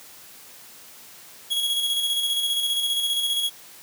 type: tone with tremolo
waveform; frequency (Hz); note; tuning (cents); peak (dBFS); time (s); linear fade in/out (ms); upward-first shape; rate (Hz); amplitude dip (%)
45% pulse; 3322; G#7; 0; -20; 1.5-3.5; 20; square; 15; 35
effects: white hiss -46 dBFS RMS until 3.82 s + high-pass 100 Hz 12 dB/octave